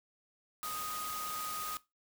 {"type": "tone in noise", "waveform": "sine", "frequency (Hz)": 1244.5, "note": "D#6", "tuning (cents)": 0, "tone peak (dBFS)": -39, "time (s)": [0.63, 1.77], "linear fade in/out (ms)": 0, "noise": "white", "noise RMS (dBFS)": -42, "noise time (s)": [0.63, 1.77], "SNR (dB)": 0, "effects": ["noise-tail reverb RT60 0.2 s tail -17 dB re dry"]}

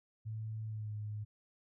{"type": "tone with pitch glide", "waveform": "sine", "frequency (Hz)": [109.7, 105.66], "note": ["A2", "G#2"], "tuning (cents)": [-5, 30], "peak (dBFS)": -38, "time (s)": [0.25, 1.25], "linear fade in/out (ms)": 20, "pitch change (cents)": -65, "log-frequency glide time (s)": [0.65, 0.93], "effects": []}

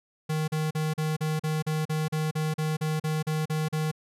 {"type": "tone bursts", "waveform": "square", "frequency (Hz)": 155.56, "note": "D#3", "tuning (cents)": 0, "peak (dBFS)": -26, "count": 16, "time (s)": [0.29, 3.915], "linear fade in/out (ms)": 10, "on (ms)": 190, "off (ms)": 39, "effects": ["resampled to 32000 Hz"]}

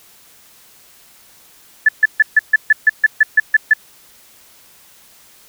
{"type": "tone bursts", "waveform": "sine", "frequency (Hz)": 1738, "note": "A6", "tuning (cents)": -22, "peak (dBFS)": -5, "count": 12, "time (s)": [1.86, 3.736], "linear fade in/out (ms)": 5, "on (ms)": 28, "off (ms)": 140, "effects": ["white hiss -47 dBFS RMS until 5.48 s"]}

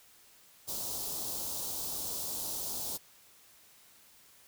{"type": "band-stop noise", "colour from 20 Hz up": "white", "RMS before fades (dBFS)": -37, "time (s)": [0.67, 2.98], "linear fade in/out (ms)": 20, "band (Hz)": [980, 3900], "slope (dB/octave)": 24, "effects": ["white hiss -60 dBFS RMS until 4.47 s"]}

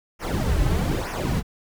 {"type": "noise with flanger", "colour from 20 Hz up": "brown", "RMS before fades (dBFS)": -23, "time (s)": [0.19, 1.43], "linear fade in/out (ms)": 50, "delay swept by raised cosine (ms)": [0.24, 4.34], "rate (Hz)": 1.1, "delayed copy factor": -0.8, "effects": []}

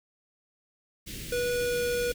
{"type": "band-stop noise", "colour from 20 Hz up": "pink", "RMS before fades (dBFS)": -39, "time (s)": [1.06, 2.14], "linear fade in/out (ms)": 20, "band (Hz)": [390, 2100], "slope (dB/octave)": 24}
{"type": "tone with pitch glide", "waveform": "square", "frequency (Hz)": [487.7, 484.6], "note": ["B4", "B4"], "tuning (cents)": [-22, -33], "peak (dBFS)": -27, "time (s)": [1.32, 2.12], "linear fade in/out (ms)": 5, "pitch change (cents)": -11, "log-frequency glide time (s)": [1.49, 1.83]}
{"effects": []}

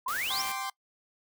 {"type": "exponential sweep", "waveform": "sine", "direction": "up", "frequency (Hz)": [964, 5840], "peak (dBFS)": -30, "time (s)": [0.06, 0.42], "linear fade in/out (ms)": 5}
{"type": "noise", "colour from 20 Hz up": "white", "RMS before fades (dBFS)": -38, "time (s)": [0.08, 0.52], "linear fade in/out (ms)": 2}
{"type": "chord", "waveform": "sawtooth", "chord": "G suspended fourth", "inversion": "none", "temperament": "equal", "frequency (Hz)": [784, 1046.5, 1174.7], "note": ["G5", "C6", "D6"], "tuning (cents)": [0, 0, 0], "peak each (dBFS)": [-33, -32, -36], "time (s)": [0.3, 0.7], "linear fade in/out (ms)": 5}
{"effects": ["noise-tail reverb RT60 0.1 s tail -22 dB re dry"]}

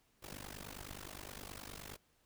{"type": "noise with amplitude modulation", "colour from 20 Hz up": "pink", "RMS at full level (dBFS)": -45, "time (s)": [0.22, 1.97], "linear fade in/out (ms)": 20, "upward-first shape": "sine", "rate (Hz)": 49.6, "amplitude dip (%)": 95, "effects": ["pink hiss -74 dBFS RMS until 2.25 s"]}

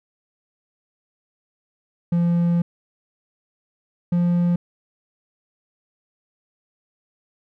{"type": "tone pair in turn", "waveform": "triangle", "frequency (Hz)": [171.8, 174.4], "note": ["F3", "F3"], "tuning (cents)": [-28, -2], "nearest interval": "unison", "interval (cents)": 26, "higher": "second", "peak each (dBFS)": -14, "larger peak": "neither", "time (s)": [[2.12, 2.62], [4.12, 4.56]], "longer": "first", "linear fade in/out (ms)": 5, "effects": []}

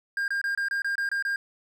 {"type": "tone bursts", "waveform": "triangle", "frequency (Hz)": 1607, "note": "G6", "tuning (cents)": 43, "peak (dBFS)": -23, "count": 9, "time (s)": [0.17, 1.36], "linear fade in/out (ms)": 2, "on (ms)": 110, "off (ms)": 25, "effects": []}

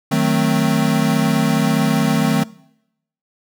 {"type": "chord", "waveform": "square", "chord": "D# diminished seventh", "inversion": "none", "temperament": "equal", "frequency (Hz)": [155.56, 185, 220, 261.6], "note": ["D#3", "F#3", "A3", "C4"], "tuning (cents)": [0, 0, 0, 0], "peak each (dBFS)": [-20, -22, -20, -21], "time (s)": [0.11, 2.44], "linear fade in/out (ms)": 10, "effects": ["noise-tail reverb RT60 0.8 s tail -22 dB re dry"]}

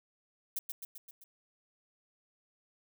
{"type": "noise with echo", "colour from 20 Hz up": "violet", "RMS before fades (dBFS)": -35, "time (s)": [0.56, 0.59], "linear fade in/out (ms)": 5, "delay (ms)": 130, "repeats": 5, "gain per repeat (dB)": -4, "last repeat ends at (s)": 1.24, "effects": []}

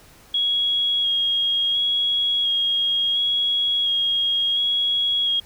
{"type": "tone with vibrato", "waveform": "sine", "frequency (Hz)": 3297, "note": "G#7", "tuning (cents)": -13, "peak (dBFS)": -18, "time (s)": [0.34, 5.4], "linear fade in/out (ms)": 5, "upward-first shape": "square", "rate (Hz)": 0.71, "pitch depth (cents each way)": 14, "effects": ["pink hiss -50 dBFS RMS until 5.45 s"]}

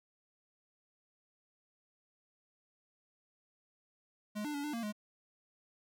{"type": "tone with pitch steps", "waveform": "square", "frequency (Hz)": [210.1, 296.9, 285.7, 297.8, 231.6, 209.9], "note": ["G#3", "D4", "D4", "D4", "A#3", "G#3"], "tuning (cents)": [20, 19, -48, 24, -11, 19], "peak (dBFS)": -37, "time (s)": [4.35, 4.926], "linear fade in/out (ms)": 20, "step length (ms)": 96, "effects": []}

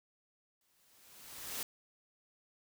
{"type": "noise with exponential growth", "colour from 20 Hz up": "white", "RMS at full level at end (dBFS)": -38, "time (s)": [0.61, 1.63], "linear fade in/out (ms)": 2, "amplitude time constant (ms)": 220, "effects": []}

